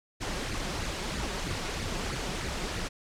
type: noise with flanger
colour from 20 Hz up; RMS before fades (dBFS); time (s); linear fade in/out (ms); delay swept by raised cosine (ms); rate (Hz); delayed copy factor
pink; -33; 0.2-2.89; 20; 0.44 to 5.54; 3.1; +0.6
effects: low-pass 7000 Hz 12 dB/octave